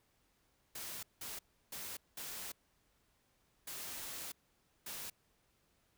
white noise bursts at uneven times, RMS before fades -45 dBFS, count 6, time 0.75-1.03 / 1.21-1.39 / 1.72-1.97 / 2.17-2.52 / 3.67-4.32 / 4.86-5.1 s, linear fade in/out 5 ms, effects pink hiss -75 dBFS RMS until 5.97 s

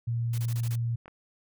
sine tone, 117.1 Hz, A#2, 8 cents sharp, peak -26 dBFS, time 0.07-0.96 s, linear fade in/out 10 ms
white noise bursts, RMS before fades -43 dBFS, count 6, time 0.33-0.757 s, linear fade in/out 5 ms, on 52 ms, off 23 ms
clicks, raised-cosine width 0.5 ms, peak -32 dBFS, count 2, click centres 1.058 / 1.08 s
effects none

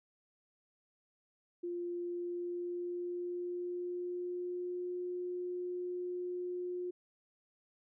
sine tone with pitch glide, 349.2 to 358 Hz, F4 to F4, 0 to +43 cents, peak -36 dBFS, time 1.63-6.91 s, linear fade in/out 10 ms, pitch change +43 cents, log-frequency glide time 1.9-4.96 s, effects none

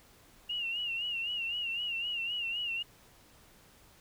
sine tone with vibrato, 2812 Hz, F7, 11 cents sharp, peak -32 dBFS, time 0.49-2.83 s, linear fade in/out 10 ms, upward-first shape sine, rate 3.9 Hz, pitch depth 76 cents each way, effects pink hiss -60 dBFS RMS until 4 s

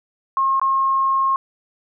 sine tone with dropouts, 1076 Hz, C6, 48 cents sharp, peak -15 dBFS, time 0.37-1.36 s, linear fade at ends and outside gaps 1 ms, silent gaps 0.597-0.615 s, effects none

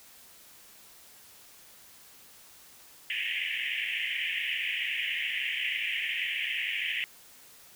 white band-pass noise, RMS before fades -32 dBFS, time 3.1-7.04 s, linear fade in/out 0 ms, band 1800 to 3100 Hz, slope 96 dB/octave, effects white hiss -54 dBFS RMS until 7.75 s

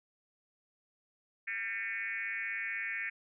sine tone with frequency modulation, 2015 Hz, B6, 34 cents sharp, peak -34 dBFS, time 1.47-3.1 s, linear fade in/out 10 ms, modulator 211 Hz, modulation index 1.8, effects none

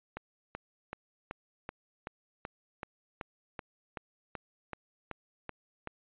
click train, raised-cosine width 0.5 ms, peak -23 dBFS, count 16, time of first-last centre 0.17-5.873 s, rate 2.63 Hz, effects resampled to 8000 Hz

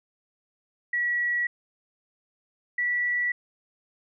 sine tone pair in turn, 1930 / 1951.3 Hz, B6 / B6, -40 / -21 cents, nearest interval unison, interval 19 cents, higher second, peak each -23 dBFS, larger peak neither, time 0.93-1.47 / 2.78-3.32 s, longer neither, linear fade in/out 5 ms, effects none

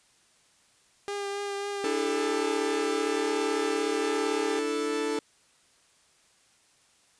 sawtooth tone with vibrato, 402.5 Hz, G4, 46 cents sharp, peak -27 dBFS, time 1.08-4.59 s, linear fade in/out 0 ms, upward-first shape triangle, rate 3.7 Hz, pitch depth 18 cents each way
45% pulse chord, D suspended second, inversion none, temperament equal, 293.7 / 329.6 / 440 Hz, D4 / E4 / A4, 0 / 0 / 0 cents, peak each -33 / -35 / -29 dBFS, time 1.84-5.19 s, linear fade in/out 2 ms
effects white hiss -63 dBFS RMS until 7.19 s + resampled to 22050 Hz

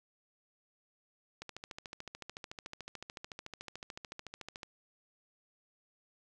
click train, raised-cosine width 0.2 ms, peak -26 dBFS, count 45, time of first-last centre 1.42-4.632 s, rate 13.7 Hz, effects none

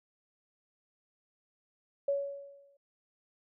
sine tone with exponential decay, 561 Hz, C#5, 21 cents sharp, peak -25 dBFS, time 2.08-2.77 s, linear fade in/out 5 ms, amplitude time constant 150 ms, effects none

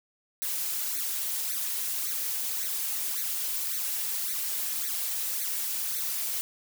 blue noise with flanger, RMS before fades -31 dBFS, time 0.42-6.41 s, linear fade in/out 0 ms, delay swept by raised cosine 0.48 to 4.78 ms, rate 1.8 Hz, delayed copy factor +0.95, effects none

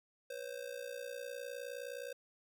square ring-modulated tone, 522 Hz, C5, 4 cents flat, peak -40 dBFS, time 0.3-2.13 s, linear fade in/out 2 ms, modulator 29.8 Hz, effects none

